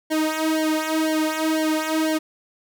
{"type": "tone with flanger", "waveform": "sawtooth", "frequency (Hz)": 314.2, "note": "D#4", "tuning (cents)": 17, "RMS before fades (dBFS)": -22, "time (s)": [0.1, 2.19], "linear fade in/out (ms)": 20, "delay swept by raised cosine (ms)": [0.78, 2.98], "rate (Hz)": 2, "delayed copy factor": -1, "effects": []}